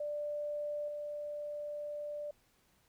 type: tone with level steps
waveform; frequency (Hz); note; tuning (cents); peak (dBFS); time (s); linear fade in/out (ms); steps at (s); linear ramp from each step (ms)
sine; 590; D5; +8; -35 / -38; 0-2.31; 5; 0.88; 2
effects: pink hiss -71 dBFS RMS until 2.88 s